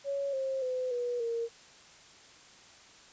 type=tone with pitch steps; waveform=sine; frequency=558 / 532.8 / 508.7 / 485.8 / 463.8 Hz; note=C#5 / C5 / C5 / B4 / A#4; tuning=+11 / +31 / -49 / -29 / -9 cents; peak=-30 dBFS; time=0.04-1.49 s; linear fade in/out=50 ms; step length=290 ms; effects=white hiss -55 dBFS RMS until 3.12 s + resampled to 16000 Hz